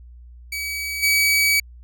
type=tone with level steps; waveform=sawtooth; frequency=2278 Hz; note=C#7; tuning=47 cents sharp; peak=-22 / -12 dBFS; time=0.52-1.6 s; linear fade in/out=5 ms; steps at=1.02 s; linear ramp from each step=20 ms; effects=added 60 Hz sine -40 dBFS peak until 1.83 s